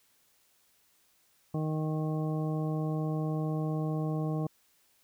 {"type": "harmonic tone", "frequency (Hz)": 155.56, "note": "D#3", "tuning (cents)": 0, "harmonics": [1, 2, 3, 4, 5, 7], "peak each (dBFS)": [-30, -36, -40, -42, -44, -47], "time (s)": [1.54, 4.47], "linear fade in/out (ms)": 5, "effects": ["white hiss -68 dBFS RMS until 5.03 s"]}